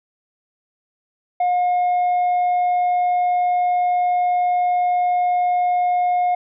sine tone with tanh clipping, 717 Hz, F5, 45 cents sharp, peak -16 dBFS, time 1.4-6.35 s, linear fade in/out 5 ms, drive 2 dB, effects none

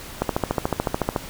click train, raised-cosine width 1 ms, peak -6 dBFS, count 14, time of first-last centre 0.22-1.162 s, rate 13.8 Hz, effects pink hiss -38 dBFS RMS until 1.29 s

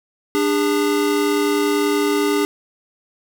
square tone pair together, 295.6 / 406.2 Hz, D4 / G#4, +11 / -38 cents, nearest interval tritone, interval 551 cents, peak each -20 / -19 dBFS, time 0.35-2.45 s, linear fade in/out 0 ms, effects none

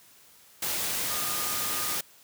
sine tone in noise, 1222 Hz, D#6, 32 cents flat, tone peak -38 dBFS, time 1.1-1.96 s, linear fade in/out 5 ms, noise white, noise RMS -30 dBFS, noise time 0.62-2.01 s, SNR -11 dB, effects white hiss -56 dBFS RMS until 2.23 s + high-pass 60 Hz 12 dB/octave

